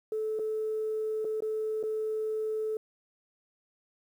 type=tone with dropouts; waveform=sine; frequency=434.9 Hz; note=A4; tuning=20 cents flat; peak=-28 dBFS; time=0.12-2.77 s; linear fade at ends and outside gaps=2 ms; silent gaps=0.39-0.394 / 1.246-1.25 / 1.405-1.422 / 1.829-1.836 s; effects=tanh soft clip ceiling -24 dBFS + 10-bit